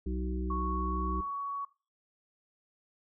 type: harmonic tone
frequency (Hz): 62.7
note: B1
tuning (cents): +27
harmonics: 1 / 3 / 5 / 6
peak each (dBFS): -33 / -38 / -40 / -41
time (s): 0.06-1.21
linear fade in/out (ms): 5
type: tone with pitch glide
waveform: sine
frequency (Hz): 1108.7 to 1121.6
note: C#6 to C#6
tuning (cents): 0 to +20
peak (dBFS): -33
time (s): 0.5-1.65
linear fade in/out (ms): 5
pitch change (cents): +20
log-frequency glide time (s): 0.71-1.36
effects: noise-tail reverb RT60 0.3 s tail -17 dB re dry